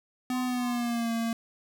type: tone with pitch glide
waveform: square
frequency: 251.5 to 229.3 Hz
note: B3 to A#3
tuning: +32 to -28 cents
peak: -28 dBFS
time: 0.3-1.33 s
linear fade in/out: 2 ms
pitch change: -160 cents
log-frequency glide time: 0.45-1.12 s
type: tone with tremolo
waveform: sine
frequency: 1040 Hz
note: C6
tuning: 11 cents flat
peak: -37 dBFS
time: 0.31-0.91 s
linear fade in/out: 50 ms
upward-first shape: triangle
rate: 3.3 Hz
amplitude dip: 95%
effects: 9-bit